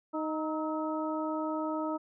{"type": "harmonic tone with a mistuned harmonic", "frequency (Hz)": 311.1, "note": "D#4", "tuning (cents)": 0, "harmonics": [1, 2, 3, 4], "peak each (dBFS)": [-33, -36, -38, -39], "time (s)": [0.13, 1.98], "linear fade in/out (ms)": 20, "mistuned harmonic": 4, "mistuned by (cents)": 54, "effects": []}